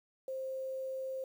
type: tone with quantisation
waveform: sine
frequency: 527 Hz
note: C5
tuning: 12 cents sharp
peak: -36 dBFS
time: 0.28-1.24 s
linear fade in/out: 2 ms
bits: 10
effects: none